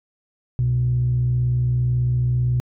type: tone pair together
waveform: sine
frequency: 65.61 / 123.7 Hz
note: C2 / B2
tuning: +5 / +3 cents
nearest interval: major seventh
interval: 1098 cents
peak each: -27 / -16 dBFS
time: 0.59-2.6 s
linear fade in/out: 0 ms
effects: tanh soft clip ceiling -12 dBFS